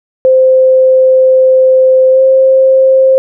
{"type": "tone with pitch glide", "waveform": "sine", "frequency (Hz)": [520, 527.9], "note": ["C5", "C5"], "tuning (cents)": [-11, 15], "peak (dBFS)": -3, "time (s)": [0.25, 3.18], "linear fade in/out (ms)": 0, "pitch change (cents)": 26, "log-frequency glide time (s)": [2.11, 2.21], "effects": []}